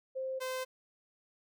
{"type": "tone pair in turn", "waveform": ["sine", "sawtooth"], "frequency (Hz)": [525, 516], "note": ["C5", "C5"], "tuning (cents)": [6, -24], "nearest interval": "unison", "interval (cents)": 30, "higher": "first", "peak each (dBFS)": [-34, -31], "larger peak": "second", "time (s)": [[0.15, 0.4], [0.4, 0.65]], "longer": "neither", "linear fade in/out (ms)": 20, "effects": []}